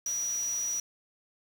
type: tone in noise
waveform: sine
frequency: 5820 Hz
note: F#8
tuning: 29 cents flat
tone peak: -29 dBFS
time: 0.06-0.8 s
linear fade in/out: 2 ms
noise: white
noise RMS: -45 dBFS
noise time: 0.06-0.8 s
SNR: +13 dB
effects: none